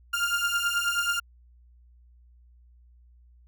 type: beating tone pair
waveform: 30% pulse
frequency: 1396.9 / 1406.2 Hz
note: F6 / F6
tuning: 0 / +11 cents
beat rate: 9.3 Hz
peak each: -25 dBFS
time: 0.13-1.2 s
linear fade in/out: 10 ms
effects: added 60 Hz sine -53 dBFS peak until 3.47 s